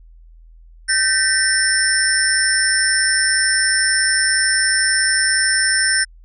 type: tone cluster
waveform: sine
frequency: 1548 / 1806 / 1957 / 5350 / 9100 Hz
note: G6 / A6 / B6 / E8 / C#9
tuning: -22 / +45 / -16 / +25 / +44 cents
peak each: -18 / -22 / -26 / -19 / -20 dBFS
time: 0.88-6.05 s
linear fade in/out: 20 ms
effects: added 41 Hz sine -41 dBFS peak until 6.24 s